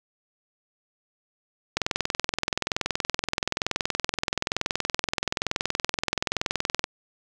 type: click train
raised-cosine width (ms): 0.2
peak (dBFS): -6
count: 108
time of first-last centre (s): 1.77-6.841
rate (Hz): 21.1
effects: none